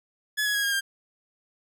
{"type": "tone with pitch steps", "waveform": "sawtooth", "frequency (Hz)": [1704, 1676.7, 1649.8, 1623.3, 1597.3], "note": ["G#6", "G#6", "G#6", "G#6", "G6"], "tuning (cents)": [44, 16, -12, -40, 32], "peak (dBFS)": -20, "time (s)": [0.37, 0.81], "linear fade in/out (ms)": 20, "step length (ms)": 88, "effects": []}